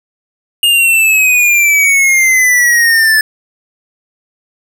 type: exponential sweep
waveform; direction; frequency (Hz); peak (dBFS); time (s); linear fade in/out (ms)
square; down; 2848 to 1736; -7; 0.63-3.21; 2
effects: none